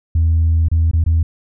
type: tone with dropouts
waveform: sine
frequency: 81.5 Hz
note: E2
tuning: 19 cents flat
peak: -9 dBFS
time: 0.15-1.23 s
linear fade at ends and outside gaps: 5 ms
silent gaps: 0.685-0.715 / 0.913-0.933 / 1.04-1.062 s
effects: tanh soft clip ceiling -8 dBFS